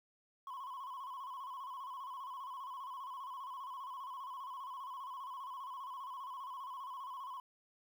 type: tone with vibrato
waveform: sine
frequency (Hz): 1046.5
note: C6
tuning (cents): 0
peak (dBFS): -40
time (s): 0.47-7.4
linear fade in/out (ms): 2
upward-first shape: square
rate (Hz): 15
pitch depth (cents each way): 76
effects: tanh soft clip ceiling -42 dBFS + 11-bit